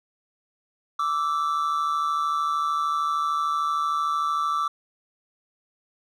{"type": "tone pair together", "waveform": "triangle", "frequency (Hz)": [1165.3, 1318.5], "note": ["D6", "E6"], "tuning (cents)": [-14, 0], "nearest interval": "major second", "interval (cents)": 214, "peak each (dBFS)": [-22, -25], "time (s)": [0.99, 4.68], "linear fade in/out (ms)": 5, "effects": []}